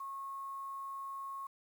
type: tone with quantisation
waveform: sine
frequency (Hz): 1092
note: C#6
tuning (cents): -26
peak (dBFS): -40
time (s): 0-1.47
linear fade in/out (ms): 5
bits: 10
effects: none